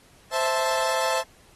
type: chord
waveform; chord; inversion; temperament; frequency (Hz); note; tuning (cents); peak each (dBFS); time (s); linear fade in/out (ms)
30% pulse; A minor; first; equal; 523.3 / 659.3 / 880; C5 / E5 / A5; 0 / 0 / 0; -24; 0.31-1.24; 50
effects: pink hiss -56 dBFS RMS until 1.55 s + AAC 32 kbps